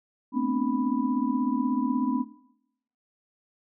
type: tone cluster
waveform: sine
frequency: 220.2 / 243.5 / 259.9 / 296.4 / 989 Hz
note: A3 / B3 / C4 / D4 / B5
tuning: +2 / -24 / -11 / +16 / +2 cents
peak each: -33 / -31 / -26 / -31 / -34 dBFS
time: 0.32-2.25 s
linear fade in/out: 50 ms
effects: noise-tail reverb RT60 0.8 s tail -18 dB re dry